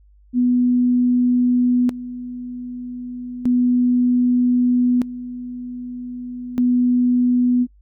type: tone with tremolo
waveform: sine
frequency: 246.9 Hz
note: B3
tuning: in tune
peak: -13 dBFS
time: 0.33-7.67 s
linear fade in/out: 50 ms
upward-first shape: square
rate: 0.32 Hz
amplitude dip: 80%
effects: noise-tail reverb RT60 0.1 s tail -23 dB re dry + added 50 Hz sine -48 dBFS peak until 7.81 s